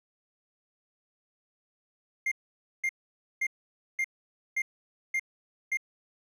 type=tone bursts; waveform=triangle; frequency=2112 Hz; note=C7; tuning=16 cents sharp; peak=-24 dBFS; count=7; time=2.26-5.772 s; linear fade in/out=5 ms; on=56 ms; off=520 ms; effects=none